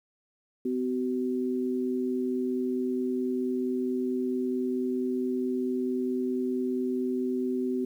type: tone pair together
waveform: sine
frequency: 253.7 / 378.2 Hz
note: B3 / F#4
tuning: +47 / +38 cents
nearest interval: perfect fifth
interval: 691 cents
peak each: -28 / -30 dBFS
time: 0.65-7.85 s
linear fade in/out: 5 ms
effects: 10-bit